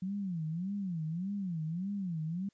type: tone with vibrato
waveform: sine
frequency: 178.1 Hz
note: F3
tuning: 34 cents sharp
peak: -33 dBFS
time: 0.02-2.49 s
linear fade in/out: 5 ms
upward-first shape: sine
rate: 1.7 Hz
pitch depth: 230 cents each way
effects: white hiss -75 dBFS RMS until 2.53 s + resampled to 16000 Hz